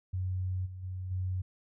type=tone with level steps; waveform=sine; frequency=92.5 Hz; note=F#2; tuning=in tune; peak=-30 / -40 / -35 / -30 dBFS; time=0.13-1.42 s; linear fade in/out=10 ms; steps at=0.65 / 0.82 / 1.1 s; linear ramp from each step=20 ms; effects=none